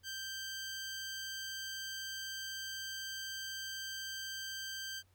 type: tone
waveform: 15% pulse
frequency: 1568 Hz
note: G6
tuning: in tune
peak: -34 dBFS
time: 0.03-5.03 s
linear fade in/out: 50 ms
effects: added 92 Hz sine -67 dBFS peak until 5.14 s + pink hiss -74 dBFS RMS until 5.14 s